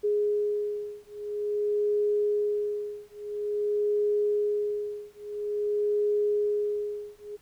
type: beating tone pair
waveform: sine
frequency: 415.3 / 415.79 Hz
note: G#4 / G#4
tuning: 0 / +2 cents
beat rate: 0.49 Hz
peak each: -28 dBFS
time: 0.03-7.37 s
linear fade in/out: 20 ms
effects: pink hiss -62 dBFS RMS until 7.41 s